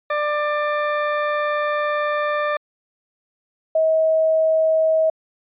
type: tone pair in turn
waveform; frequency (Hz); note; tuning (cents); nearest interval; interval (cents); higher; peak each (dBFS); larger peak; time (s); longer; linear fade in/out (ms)
20% pulse / sine; 594 / 638.3; D5 / D#5; +20 / +44; minor second; 124; second; -14; neither; 0.1-2.57 / 3.75-5.1; first; 5
effects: resampled to 8000 Hz